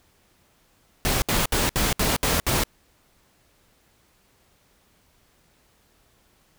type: noise bursts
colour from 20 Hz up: pink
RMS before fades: -22 dBFS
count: 7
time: 1.05-2.636 s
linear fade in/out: 0 ms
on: 170 ms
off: 66 ms
effects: pink hiss -62 dBFS RMS until 6.58 s